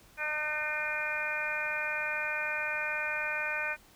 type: harmonic tone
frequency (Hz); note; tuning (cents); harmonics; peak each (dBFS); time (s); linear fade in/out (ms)
303.1; D#4; -45; 2 / 3 / 4 / 5 / 6 / 7 / 8; -41 / -42 / -44 / -35 / -39 / -43 / -34; 0.17-3.77; 50
effects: pink hiss -59 dBFS RMS until 3.95 s